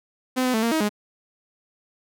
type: tone with pitch steps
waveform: sawtooth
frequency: 256.1 / 253.3 / 221 / 231.8 / 317.2 / 208.2 Hz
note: C4 / B3 / A3 / A#3 / D#4 / G#3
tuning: -37 / +44 / +8 / -10 / +33 / +5 cents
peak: -16 dBFS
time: 0.36-0.894 s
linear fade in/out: 20 ms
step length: 89 ms
effects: none